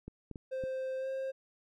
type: clicks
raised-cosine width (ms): 3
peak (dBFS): -30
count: 4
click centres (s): 0.08 / 0.313 / 0.358 / 0.638
type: tone with pitch glide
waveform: triangle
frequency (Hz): 523.3 to 531.8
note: C5 to C5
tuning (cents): 0 to +28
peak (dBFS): -32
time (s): 0.51-1.32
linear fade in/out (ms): 20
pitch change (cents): +28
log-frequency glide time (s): 0.98-1.08
effects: none